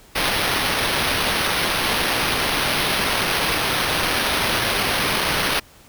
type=noise with sample-and-hold; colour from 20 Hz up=white; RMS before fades=-21 dBFS; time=0.15-5.6 s; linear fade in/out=10 ms; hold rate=7350 Hz; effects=pink hiss -49 dBFS RMS until 5.88 s